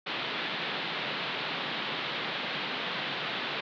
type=band-pass noise; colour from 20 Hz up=white; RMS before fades=-34 dBFS; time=0.06-3.61 s; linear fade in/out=10 ms; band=130 to 3900 Hz; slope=48 dB/octave; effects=none